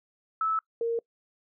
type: tone pair in turn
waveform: sine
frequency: 1307 / 463.3 Hz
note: E6 / A#4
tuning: -15 / -11 cents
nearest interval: octave + tritone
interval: 1796 cents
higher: first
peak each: -24 / -25 dBFS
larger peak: first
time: 0.41-0.59 / 0.81-0.99 s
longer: neither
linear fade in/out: 2 ms
effects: noise-tail reverb RT60 0.1 s tail -25 dB re dry